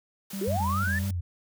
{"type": "noise", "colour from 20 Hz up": "white", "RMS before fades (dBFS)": -42, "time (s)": [0.3, 1.11], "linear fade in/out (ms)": 5}
{"type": "tone bursts", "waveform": "triangle", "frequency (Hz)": 196.3, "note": "G3", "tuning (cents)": 3, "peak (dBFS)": -30, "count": 3, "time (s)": [0.33, 1.11], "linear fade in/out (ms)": 5, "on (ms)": 240, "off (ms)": 30}
{"type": "linear sweep", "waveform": "sine", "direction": "up", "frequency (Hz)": [340, 1812], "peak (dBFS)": -27, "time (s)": [0.41, 0.99], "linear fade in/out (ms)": 5}
{"type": "tone with vibrato", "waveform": "sine", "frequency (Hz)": 89.9, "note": "F#2", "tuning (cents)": -49, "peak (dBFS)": -27, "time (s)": [0.47, 1.21], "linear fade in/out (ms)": 10, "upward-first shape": "triangle", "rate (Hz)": 3.7, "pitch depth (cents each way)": 130}
{"effects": []}